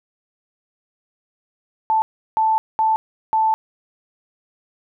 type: tone bursts at uneven times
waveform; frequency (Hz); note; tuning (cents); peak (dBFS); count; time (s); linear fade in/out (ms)
sine; 880; A5; 0; -14; 4; 1.9-2.02 / 2.37-2.58 / 2.79-2.96 / 3.33-3.54; 0
effects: none